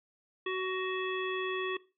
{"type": "harmonic tone", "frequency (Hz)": 373.7, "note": "F#4", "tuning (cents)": 17, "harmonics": [1, 3, 5, 7, 9], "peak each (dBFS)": [-33, -38, -40, -41, -43], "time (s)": [0.46, 1.77], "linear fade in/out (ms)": 5, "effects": ["noise-tail reverb RT60 0.3 s tail -18 dB re dry"]}